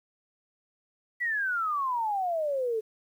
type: exponential sweep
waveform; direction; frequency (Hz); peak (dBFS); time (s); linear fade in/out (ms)
sine; down; 1984 to 427.9; -26; 1.2-2.81; 20
effects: 10-bit